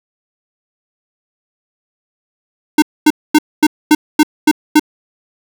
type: tone bursts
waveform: square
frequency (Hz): 304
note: D#4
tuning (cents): -40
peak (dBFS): -5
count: 8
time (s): 2.78-4.796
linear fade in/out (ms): 5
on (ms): 42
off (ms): 240
effects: none